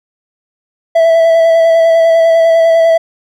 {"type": "tone with vibrato", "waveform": "triangle", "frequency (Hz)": 659.3, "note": "E5", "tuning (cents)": 0, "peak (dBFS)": -3, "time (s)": [0.95, 2.98], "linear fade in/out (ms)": 10, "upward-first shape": "square", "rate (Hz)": 10, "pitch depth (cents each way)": 15, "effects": []}